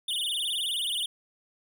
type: tone with vibrato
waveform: square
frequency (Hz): 3261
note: G#7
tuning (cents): -32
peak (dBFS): -28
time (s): 0.08-1.06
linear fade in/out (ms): 5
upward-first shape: sine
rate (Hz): 19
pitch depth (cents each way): 210
effects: none